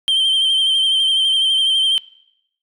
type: tone with vibrato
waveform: sine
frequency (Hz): 3136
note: G7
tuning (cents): 0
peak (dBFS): -10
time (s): 0.08-1.98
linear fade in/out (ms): 0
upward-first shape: triangle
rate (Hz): 12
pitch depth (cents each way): 44
effects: noise-tail reverb RT60 0.8 s tail -24 dB re dry + tanh soft clip ceiling -12 dBFS